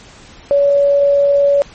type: tone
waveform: sine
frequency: 566 Hz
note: C#5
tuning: 36 cents sharp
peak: -8 dBFS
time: 0.51-1.62 s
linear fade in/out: 0 ms
effects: pink hiss -40 dBFS RMS until 1.74 s + MP3 32 kbps